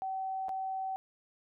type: tone with dropouts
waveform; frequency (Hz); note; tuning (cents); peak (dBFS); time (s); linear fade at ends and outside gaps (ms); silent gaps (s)
sine; 764; G5; -45; -33; 0.02-0.96; 0; 0.484-0.492
effects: none